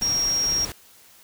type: tone in noise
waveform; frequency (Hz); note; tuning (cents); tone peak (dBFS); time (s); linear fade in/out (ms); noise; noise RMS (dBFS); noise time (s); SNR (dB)
sine; 5600; F8; +4; -20; 0.02-0.65; 2; pink; -34; 0.01-0.72; +11
effects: white hiss -52 dBFS RMS until 1.23 s